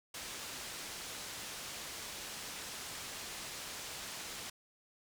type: low-pass noise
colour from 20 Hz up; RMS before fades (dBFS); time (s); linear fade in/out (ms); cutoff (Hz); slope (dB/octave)
white; -45; 0.14-4.5; 5; 7500; 12
effects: none